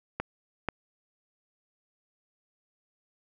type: clicks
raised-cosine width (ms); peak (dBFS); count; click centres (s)
0.5; -15 / -13; 2; 0.2 / 0.687
effects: none